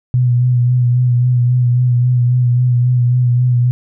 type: tone with vibrato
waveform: sine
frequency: 123.47 Hz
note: B2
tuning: in tune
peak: -9 dBFS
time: 0.14-3.71 s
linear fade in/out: 0 ms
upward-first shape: sine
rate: 3.7 Hz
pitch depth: 31 cents each way
effects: none